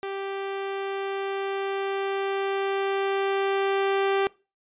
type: tone with level ramp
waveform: sawtooth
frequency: 392 Hz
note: G4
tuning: in tune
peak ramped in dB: -26 to -17 dBFS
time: 0.03-4.27 s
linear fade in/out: 0 ms
effects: noise-tail reverb RT60 0.3 s tail -22 dB re dry + resampled to 8000 Hz